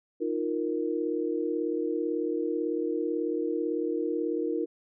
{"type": "chord", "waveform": "sine", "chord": "Eb suspended second", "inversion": "none", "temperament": "equal", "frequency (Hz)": [311.1, 349.2, 466.2], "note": ["Eb4", "F4", "Bb4"], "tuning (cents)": [0, 0, 0], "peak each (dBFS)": -31, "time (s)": [0.2, 4.66], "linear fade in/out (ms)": 20, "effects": []}